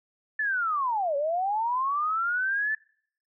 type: linear two-way sweep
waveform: sine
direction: down then up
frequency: 1766 to 550 to 1766 Hz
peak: -24 dBFS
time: 0.39-2.75 s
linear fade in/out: 5 ms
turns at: 1.16 s
effects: noise-tail reverb RT60 0.6 s tail -25 dB re dry